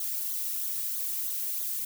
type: noise with flanger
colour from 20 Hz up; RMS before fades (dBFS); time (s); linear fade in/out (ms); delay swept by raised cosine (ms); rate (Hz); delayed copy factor
violet; -32; 0-1.85; 5; 0.38 to 1.98; 3.1; -0.65
effects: none